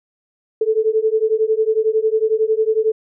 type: beating tone pair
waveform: sine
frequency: 433.4 / 444.4 Hz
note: A4 / A4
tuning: -26 / +17 cents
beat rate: 11 Hz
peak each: -17 dBFS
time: 0.61-2.92 s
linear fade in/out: 5 ms
effects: none